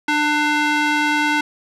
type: tone with band-pass filter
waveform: square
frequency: 298.4 Hz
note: D4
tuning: 28 cents sharp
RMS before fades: -18 dBFS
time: 0.08-1.41 s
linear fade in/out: 5 ms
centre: 1800 Hz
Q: 0.96
effects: none